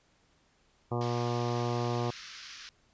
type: harmonic tone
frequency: 120 Hz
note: B2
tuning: 49 cents flat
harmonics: 1 / 2 / 3 / 4 / 5 / 6 / 7 / 8 / 9 / 10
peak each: -32 / -38 / -36 / -38 / -42 / -39 / -43 / -44 / -43 / -45 dBFS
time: 0.91-2.11 s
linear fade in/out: 10 ms
type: band-pass noise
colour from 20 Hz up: white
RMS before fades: -47 dBFS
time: 1.01-2.69 s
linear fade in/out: 0 ms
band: 1200 to 5900 Hz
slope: 48 dB/octave
effects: pink hiss -68 dBFS RMS until 2.93 s + resampled to 16000 Hz